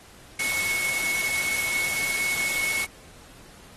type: tone in noise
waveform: sine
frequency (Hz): 2200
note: C#7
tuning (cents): -14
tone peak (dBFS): -25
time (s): 0.39-2.85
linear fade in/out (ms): 5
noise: white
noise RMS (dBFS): -30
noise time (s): 0.39-2.85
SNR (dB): +2
effects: pink hiss -50 dBFS RMS until 3.76 s + AAC 32 kbps